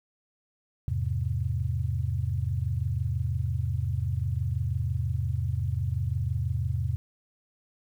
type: chord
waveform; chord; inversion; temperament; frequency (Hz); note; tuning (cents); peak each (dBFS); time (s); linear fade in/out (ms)
sine; E augmented; none; just; 82.41 / 103.01 / 128.76; E2 / G#2 / B#2; 0 / -14 / -27; -30; 0.88-6.96; 0
effects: 10-bit